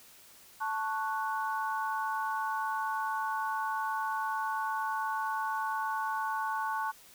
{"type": "chord", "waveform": "sine", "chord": "F# minor", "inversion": "first", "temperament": "equal", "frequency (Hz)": [880, 1108.7, 1480], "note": ["A5", "C#6", "F#6"], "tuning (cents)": [0, 0, 0], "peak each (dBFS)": [-33, -35, -37], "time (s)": [0.6, 6.92], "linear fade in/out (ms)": 20, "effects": ["white hiss -56 dBFS RMS until 7.14 s"]}